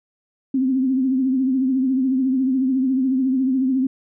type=tone with vibrato; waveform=sine; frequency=261.6 Hz; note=C4; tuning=in tune; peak=-16 dBFS; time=0.54-3.87 s; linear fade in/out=5 ms; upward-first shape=triangle; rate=14 Hz; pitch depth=77 cents each way; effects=none